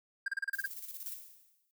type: tone bursts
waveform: triangle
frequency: 1602 Hz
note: G6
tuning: 37 cents sharp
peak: -29 dBFS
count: 8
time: 0.26-0.66 s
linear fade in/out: 5 ms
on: 22 ms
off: 32 ms
type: noise with tremolo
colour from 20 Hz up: violet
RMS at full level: -43 dBFS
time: 0.53-1.14 s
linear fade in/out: 2 ms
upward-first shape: square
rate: 17 Hz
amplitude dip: 55%
type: noise with exponential decay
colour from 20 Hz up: violet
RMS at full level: -41 dBFS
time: 1.06-1.71 s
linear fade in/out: 0 ms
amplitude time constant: 140 ms
effects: noise-tail reverb RT60 0.1 s tail -21 dB re dry